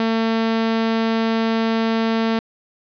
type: tone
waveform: sawtooth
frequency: 225 Hz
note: A3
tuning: 39 cents sharp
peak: -13 dBFS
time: 0-2.39 s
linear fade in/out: 2 ms
effects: resampled to 11025 Hz + 9-bit